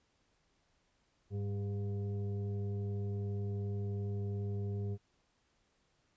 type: tone with frequency modulation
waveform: sine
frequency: 101.8 Hz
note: G#2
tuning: 34 cents flat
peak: -34 dBFS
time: 1.3-4.98 s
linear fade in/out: 50 ms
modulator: 301 Hz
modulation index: 0.62
effects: pink hiss -75 dBFS RMS until 6.16 s + resampled to 16000 Hz